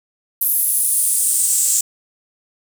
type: noise with high-pass filter sweep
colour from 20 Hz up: pink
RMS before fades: -17 dBFS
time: 0.41-1.81 s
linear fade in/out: 5 ms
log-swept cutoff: 12000 to 7400 Hz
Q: 4.7
effects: none